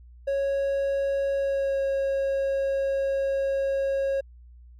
triangle tone with pitch glide, 552 to 545.7 Hz, C#5 to C#5, -7 to -27 cents, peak -21 dBFS, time 0.27-4.21 s, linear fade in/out 10 ms, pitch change -20 cents, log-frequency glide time 1.36-1.81 s, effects added 60 Hz sine -46 dBFS peak until 4.79 s

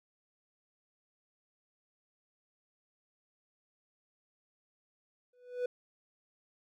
triangle tone with exponential growth, 494.2 Hz, B4, 1 cent sharp, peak -26 dBFS, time 5.33-5.66 s, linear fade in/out 5 ms, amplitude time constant 70 ms, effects none

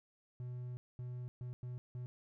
triangle tone bursts at uneven times, 123.9 Hz, B2, 6 cents sharp, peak -39 dBFS, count 5, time 0.4-0.77 / 0.99-1.28 / 1.41-1.53 / 1.63-1.78 / 1.95-2.06 s, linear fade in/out 0 ms, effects none

